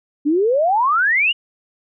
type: exponential sweep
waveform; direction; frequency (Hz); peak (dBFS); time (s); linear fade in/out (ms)
sine; up; 279.5 to 2960; -13; 0.25-1.33; 20
effects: none